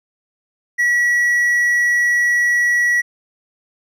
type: tone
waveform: triangle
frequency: 1932 Hz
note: B6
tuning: 39 cents flat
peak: -11 dBFS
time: 0.78-3.02 s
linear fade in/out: 20 ms
effects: none